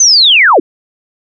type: linear sweep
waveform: sine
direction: down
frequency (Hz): 6310 to 256.1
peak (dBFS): -3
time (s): 0-0.6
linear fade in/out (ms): 5
effects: none